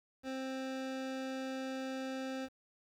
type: tone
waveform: 25% pulse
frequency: 263.5 Hz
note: C4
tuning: 12 cents sharp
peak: -34 dBFS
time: 0.23-2.49 s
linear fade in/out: 50 ms
effects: low-pass 6000 Hz 12 dB/octave + 10-bit